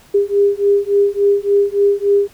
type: beating tone pair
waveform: sine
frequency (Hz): 401.3 / 404.8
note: G4 / G#4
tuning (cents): +41 / -44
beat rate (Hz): 3.5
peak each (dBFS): -14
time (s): 0.14-2.28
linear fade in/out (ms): 10
effects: pink hiss -47 dBFS RMS until 2.33 s